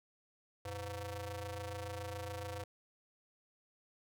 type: ring-modulated tone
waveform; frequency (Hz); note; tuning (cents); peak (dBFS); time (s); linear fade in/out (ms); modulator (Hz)
sawtooth; 207.7; G#3; 0; -34; 0.65-2.64; 5; 298
effects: none